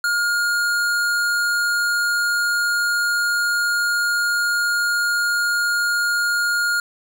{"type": "tone with hard clipping", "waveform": "sine", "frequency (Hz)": 1421, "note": "F6", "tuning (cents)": 30, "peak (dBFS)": -19, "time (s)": [0.04, 6.8], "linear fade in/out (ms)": 2, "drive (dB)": 17, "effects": []}